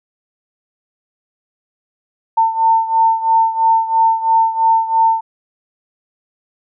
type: beating tone pair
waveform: sine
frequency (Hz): 900 / 903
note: A5 / A5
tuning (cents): +39 / +45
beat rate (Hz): 3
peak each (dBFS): -12 / -16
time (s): 2.37-5.21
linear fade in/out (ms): 10
effects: none